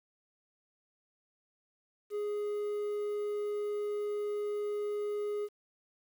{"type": "tone with quantisation", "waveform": "triangle", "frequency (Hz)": 415.3, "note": "G#4", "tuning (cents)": 0, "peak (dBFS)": -30, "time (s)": [2.1, 5.49], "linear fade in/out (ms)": 50, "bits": 10, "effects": []}